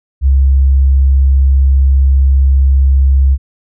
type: tone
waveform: sine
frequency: 67.5 Hz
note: C#2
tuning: 45 cents flat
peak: -5 dBFS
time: 0.21-3.38 s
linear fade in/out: 50 ms
effects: none